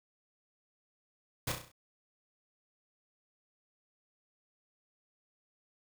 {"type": "noise with echo", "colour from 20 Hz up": "pink", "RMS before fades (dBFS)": -34, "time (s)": [1.47, 1.52], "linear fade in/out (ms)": 5, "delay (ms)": 33, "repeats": 6, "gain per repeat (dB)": -5, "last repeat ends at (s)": 1.718, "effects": []}